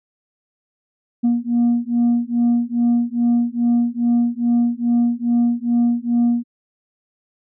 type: beating tone pair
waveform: sine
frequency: 236.7 / 239.1 Hz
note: A#3 / A#3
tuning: +27 / +44 cents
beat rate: 2.4 Hz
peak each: -16 dBFS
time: 1.23-6.44 s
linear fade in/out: 20 ms
effects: tanh soft clip ceiling -11 dBFS